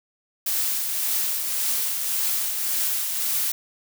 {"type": "noise with tremolo", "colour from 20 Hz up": "blue", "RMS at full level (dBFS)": -23, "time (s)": [0.46, 3.52], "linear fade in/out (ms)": 5, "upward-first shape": "triangle", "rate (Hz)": 1.8, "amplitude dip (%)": 40, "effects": []}